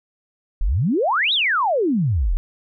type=exponential two-way sweep; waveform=sine; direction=up then down; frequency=33.03 to 3951 to 33.03 Hz; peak=-16 dBFS; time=0.61-2.37 s; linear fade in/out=0 ms; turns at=1.33 s; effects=none